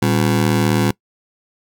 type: ring-modulated tone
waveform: 25% pulse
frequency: 155 Hz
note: D#3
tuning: 6 cents flat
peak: -7 dBFS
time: 0.02-0.91 s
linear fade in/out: 5 ms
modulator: 39.8 Hz
effects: noise-tail reverb RT60 0.1 s tail -23 dB re dry